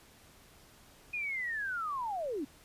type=linear sweep; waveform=sine; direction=down; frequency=2489 to 253.3 Hz; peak=-33 dBFS; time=1.13-2.45 s; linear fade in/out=10 ms; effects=pink hiss -59 dBFS RMS until 2.64 s + resampled to 32000 Hz